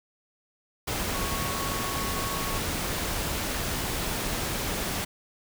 sine tone in noise, 1107 Hz, C#6, 3 cents flat, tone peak -35 dBFS, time 1.14-2.59 s, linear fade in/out 10 ms, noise pink, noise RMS -30 dBFS, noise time 0.87-5.05 s, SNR -8 dB, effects none

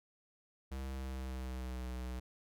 square tone with pitch glide, 66.4 to 62.67 Hz, C2 to B1, +26 to +26 cents, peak -40 dBFS, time 0.71-2.2 s, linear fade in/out 10 ms, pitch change -100 cents, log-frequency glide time 0.87-1.87 s, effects none

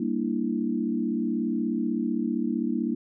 sine chord, E half-diminished seventh, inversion first, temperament equal with one note detuned, 197.59 / 233.1 / 293.7 / 329.6 Hz, G3 / Bb3 / D4 / E4, +14 / 0 / 0 / 0 cents, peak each -32 / -27 / -31 / -31 dBFS, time 0-2.95 s, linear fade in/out 5 ms, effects none

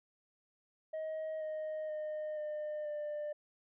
sine tone with pitch steps, 630 / 621.3 / 612.8 / 604.3 / 596 Hz, D#5 / D#5 / D#5 / D5 / D5, +21 / -3 / -27 / +49 / +25 cents, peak -34 dBFS, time 0.93-3.33 s, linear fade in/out 10 ms, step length 480 ms, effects tanh soft clip ceiling -36 dBFS

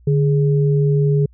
sine tone pair together, 146.83 / 415.3 Hz, D3 / G#4, 0 / 0 cents, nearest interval octave + tritone, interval 1800 cents, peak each -13 / -20 dBFS, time 0.07-1.26 s, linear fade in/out 5 ms, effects added 60 Hz sine -45 dBFS peak until 1.33 s

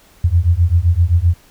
sine beating tone pair, 82.41 / 90.11 Hz, E2 / F#2, 0 / -45 cents, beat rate 7.7 Hz, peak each -13 dBFS, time 0.24-1.34 s, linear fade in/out 5 ms, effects pink hiss -49 dBFS RMS until 1.5 s

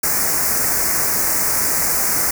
white band-stop noise, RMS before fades -18 dBFS, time 0.03-2.31 s, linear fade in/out 5 ms, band 2200 to 5100 Hz, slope 48 dB/octave, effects none

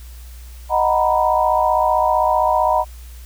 sine chord, B major seventh, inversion first, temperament equal, 622.3 / 740 / 932.3 / 987.8 Hz, D#5 / F#5 / A#5 / B5, 0 / 0 / 0 / 0 cents, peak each -19 dBFS, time 0.69-2.85 s, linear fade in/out 50 ms, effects added 60 Hz sine -34 dBFS peak until 3.25 s + white hiss -47 dBFS RMS until 3.25 s

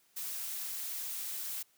blue noise, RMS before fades -39 dBFS, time 0.16-1.63 s, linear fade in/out 10 ms, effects white hiss -69 dBFS RMS until 1.77 s + high-pass 100 Hz 12 dB/octave

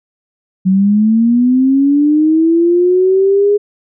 sine linear sweep, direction up, 185 to 414.7 Hz, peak -7 dBFS, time 0.65-3.58 s, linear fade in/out 20 ms, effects none

